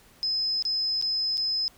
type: tone with dropouts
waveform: sine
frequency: 5100 Hz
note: D#8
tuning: 42 cents sharp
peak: -24 dBFS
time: 0.23-1.68 s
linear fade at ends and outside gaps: 0 ms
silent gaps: 0.624-0.652 / 1.014-1.024 / 1.372-1.378 s
effects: pink hiss -56 dBFS RMS until 1.77 s